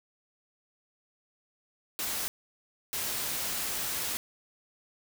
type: noise bursts at uneven times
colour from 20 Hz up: white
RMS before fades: -33 dBFS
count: 2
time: 1.99-2.28 / 2.93-4.17 s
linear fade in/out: 0 ms
effects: none